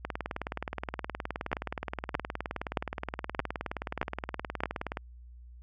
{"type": "two click trains", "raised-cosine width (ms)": 0.5, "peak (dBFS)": [-18, -12], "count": [95, 6], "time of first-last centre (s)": [[0.05, 4.971], [1.53, 4.636]], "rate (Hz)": [19.1, 1.61], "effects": ["added 60 Hz sine -47 dBFS peak until 5.62 s"]}